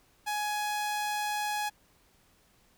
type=tone; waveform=sawtooth; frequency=837 Hz; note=G#5; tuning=13 cents sharp; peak=-26 dBFS; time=0.26-1.7 s; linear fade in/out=20 ms; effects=pink hiss -65 dBFS RMS until 2.77 s